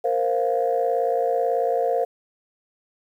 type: chord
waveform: sine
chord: Bb suspended second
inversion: none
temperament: just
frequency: 466.2 / 524.4 / 699.2 Hz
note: Bb4 / C5 / F5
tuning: 0 / +4 / +2 cents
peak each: -23 dBFS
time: 0.04-2.05 s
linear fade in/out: 10 ms
effects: tanh soft clip ceiling -11 dBFS + 9-bit